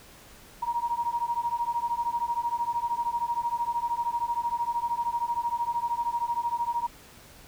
sine beating tone pair, 939 / 952 Hz, A#5 / A#5, +12 / +36 cents, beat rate 13 Hz, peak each -29 / -29 dBFS, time 0.62-6.87 s, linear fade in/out 10 ms, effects pink hiss -51 dBFS RMS until 7.47 s

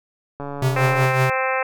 click train, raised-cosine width 1 ms, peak -17 dBFS, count 94, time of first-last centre 0.4-1.055 s, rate 142 Hz
square tone with tremolo, 130.4 Hz, C3, 5 cents flat, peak -16 dBFS, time 0.62-1.3 s, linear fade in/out 2 ms, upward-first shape triangle, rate 5.4 Hz, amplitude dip 70%
harmonic tone, 261.6 Hz, C4, in tune, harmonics 2 / 3 / 4 / 5 / 6 / 7 / 8 / 9 / 10, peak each -24 / -26 / -27 / -28 / -29 / -29 / -30 / -31 / -31 dBFS, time 0.76-1.63 s, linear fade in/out 5 ms
effects none

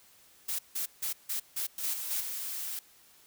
blue noise bursts, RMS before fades -33 dBFS, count 7, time 0.48-2.21 s, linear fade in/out 10 ms, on 110 ms, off 160 ms
blue noise, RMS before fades -37 dBFS, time 1.78-2.79 s, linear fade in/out 2 ms
effects white hiss -60 dBFS RMS until 3.26 s

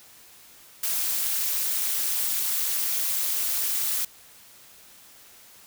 blue noise with amplitude modulation, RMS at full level -23 dBFS, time 0.83-4.05 s, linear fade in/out 5 ms, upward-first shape sine, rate 249 Hz, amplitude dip 70%, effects white hiss -51 dBFS RMS until 5.66 s

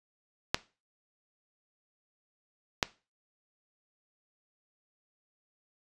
clicks, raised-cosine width 0.2 ms, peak -6 dBFS, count 2, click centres 0.545 / 2.828 s, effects noise-tail reverb RT60 0.3 s tail -18 dB re dry + resampled to 22050 Hz

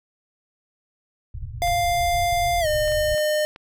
pink low-pass noise, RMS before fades -31 dBFS, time 1.34-3.15 s, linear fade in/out 2 ms, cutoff 130 Hz, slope 96 dB/octave
square tone with pitch glide, 698 to 607.6 Hz, F5 to D#5, -1 to -41 cents, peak -20 dBFS, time 1.62-3.45 s, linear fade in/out 0 ms, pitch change -240 cents, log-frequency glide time 2.6-2.67 s
clicks, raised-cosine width 0.3 ms, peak -25 dBFS, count 5, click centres 1.675 / 2.88 / 2.92 / 3.18 / 3.561 s
effects none

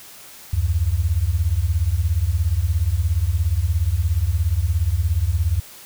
sine beating tone pair, 73.42 / 90.42 Hz, D2 / F#2, 0 / -39 cents, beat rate 17 Hz, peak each -20 / -19 dBFS, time 0.53-5.6 s, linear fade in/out 5 ms, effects white hiss -42 dBFS RMS until 5.85 s

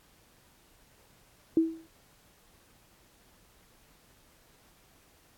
sine tone with exponential decay, 325.3 Hz, E4, 23 cents flat, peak -17 dBFS, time 1.57-1.87 s, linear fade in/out 2 ms, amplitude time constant 64 ms, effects pink hiss -62 dBFS RMS until 5.37 s + AAC 64 kbps

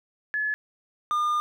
sine / triangle tone pair in turn, 1711 / 1209.9 Hz, A6 / D#6, -49 / -49 cents, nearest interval tritone, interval 600 cents, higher first, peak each -24 / -20 dBFS, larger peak second, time 0.34-0.54 / 1.11-1.4 s, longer second, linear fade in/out 0 ms, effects none

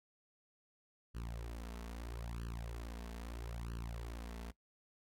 sawtooth tone with flanger, 57.6 Hz, A#1, 20 cents flat, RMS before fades -45 dBFS, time 1.14-4.52 s, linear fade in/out 20 ms, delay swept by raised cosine 0.67 to 4.57 ms, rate 0.77 Hz, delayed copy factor +0.95, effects noise-tail reverb RT60 0.1 s tail -20 dB re dry + AAC 48 kbps

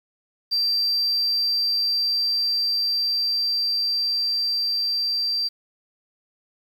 sine tone with level ramp, 4699 Hz, D8, in tune, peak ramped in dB -17 to -20 dBFS, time 0.51-5.49 s, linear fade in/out 20 ms, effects tanh soft clip ceiling -17 dBFS + 8-bit

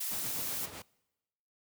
blue noise, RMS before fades -36 dBFS, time 0-0.66 s, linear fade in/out 10 ms
pink noise with tremolo, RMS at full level -43 dBFS, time 0.11-0.82 s, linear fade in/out 2 ms, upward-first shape sine, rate 7.9 Hz, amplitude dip 45%
effects noise-tail reverb RT60 1.0 s tail -25 dB re dry + high-pass 100 Hz 12 dB/octave

